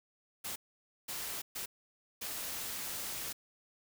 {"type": "noise bursts at uneven times", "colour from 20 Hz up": "white", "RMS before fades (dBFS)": -40, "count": 4, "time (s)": [[0.44, 0.56], [1.08, 1.42], [1.55, 1.66], [2.21, 3.33]], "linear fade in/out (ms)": 10, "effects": []}